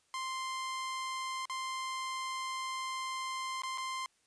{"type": "tone with dropouts", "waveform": "sawtooth", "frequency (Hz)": 1046.5, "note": "C6", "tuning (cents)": 0, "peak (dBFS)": -32, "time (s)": [0.14, 4.06], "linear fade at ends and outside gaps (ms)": 1, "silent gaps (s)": [[1.455, 1.497], [3.62, 3.634], [3.776, 3.781]], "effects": ["white hiss -72 dBFS RMS until 4.26 s", "resampled to 22050 Hz"]}